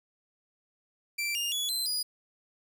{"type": "tone with pitch steps", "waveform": "sawtooth", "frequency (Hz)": [2345, 2821, 3394, 4083, 4912], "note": ["D7", "F7", "G#7", "C8", "D#8"], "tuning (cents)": [-3, 17, 37, -43, -23], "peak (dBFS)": -26, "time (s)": [1.18, 2.03], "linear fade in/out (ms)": 10, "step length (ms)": 170, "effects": []}